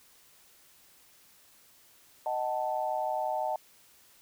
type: chord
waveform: sine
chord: D# diminished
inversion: none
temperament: equal with one note detuned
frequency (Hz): 622.3 / 748.2 / 880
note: D#5 / F#5 / A5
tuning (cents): 0 / +19 / 0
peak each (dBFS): -33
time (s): 2.26-3.56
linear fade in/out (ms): 2
effects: white hiss -60 dBFS RMS until 4.21 s